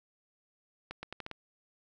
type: accelerating click train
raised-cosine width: 0.3 ms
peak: -24 dBFS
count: 6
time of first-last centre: 0.91-1.313 s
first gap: 120 ms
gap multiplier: 0.8
effects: none